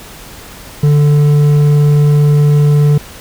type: tone with hard clipping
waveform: triangle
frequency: 146.83 Hz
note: D3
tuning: in tune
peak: -7 dBFS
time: 0.83-2.98 s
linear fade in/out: 5 ms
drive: 9 dB
effects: added 46 Hz sine -40 dBFS peak until 3.2 s + pink hiss -33 dBFS RMS until 3.2 s